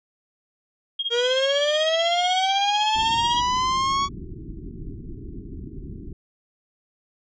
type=tone with tremolo; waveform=sine; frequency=3248 Hz; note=G#7; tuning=39 cents flat; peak=-21 dBFS; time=0.99-3.41 s; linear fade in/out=5 ms; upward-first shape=sine; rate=16 Hz; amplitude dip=90%
type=linear sweep; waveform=45% pulse; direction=up; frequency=466.2 to 1126 Hz; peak=-20 dBFS; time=1.1-4.09 s; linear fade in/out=50 ms
type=low-pass noise; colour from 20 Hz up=pink; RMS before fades=-36 dBFS; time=2.95-6.13 s; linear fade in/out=5 ms; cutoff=400 Hz; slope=96 dB/octave
effects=resampled to 16000 Hz